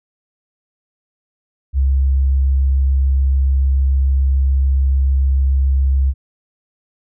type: tone with vibrato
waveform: sine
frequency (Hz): 67.3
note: C2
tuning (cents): +49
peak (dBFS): -11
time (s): 1.73-6.14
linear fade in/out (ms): 50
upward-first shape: triangle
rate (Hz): 6.9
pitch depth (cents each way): 8
effects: none